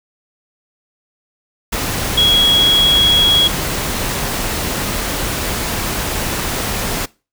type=tone in noise; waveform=sine; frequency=3322 Hz; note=G#7; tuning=in tune; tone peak=-9 dBFS; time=2.17-3.48 s; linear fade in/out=10 ms; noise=pink; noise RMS=-20 dBFS; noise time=1.72-7.06 s; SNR=+8 dB; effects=noise-tail reverb RT60 0.3 s tail -22 dB re dry